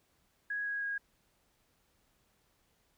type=tone with pitch steps; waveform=sine; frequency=1661.2 / 1649.7 / 1638.3 Hz; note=G#6 / G#6 / G#6; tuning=0 / -12 / -24 cents; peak=-33 dBFS; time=0.5-0.98 s; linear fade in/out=5 ms; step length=160 ms; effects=pink hiss -73 dBFS RMS until 2.97 s